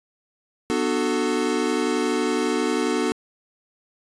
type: chord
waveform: square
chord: B minor seventh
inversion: none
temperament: equal with one note detuned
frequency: 246.9 / 299 / 370 / 440 Hz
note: B3 / D4 / F#4 / A4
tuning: 0 / +31 / 0 / 0 cents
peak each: -27 dBFS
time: 0.7-3.12 s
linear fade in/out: 0 ms
effects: resampled to 22050 Hz